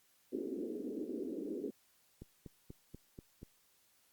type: band-pass noise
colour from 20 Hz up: pink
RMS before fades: -41 dBFS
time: 0.32-1.71 s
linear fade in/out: 10 ms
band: 240 to 440 Hz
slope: 48 dB/octave
type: click train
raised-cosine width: 3 ms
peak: -35 dBFS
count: 6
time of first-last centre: 2.22-3.431 s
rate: 4.13 Hz
effects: white hiss -71 dBFS RMS until 4.12 s + Opus 48 kbps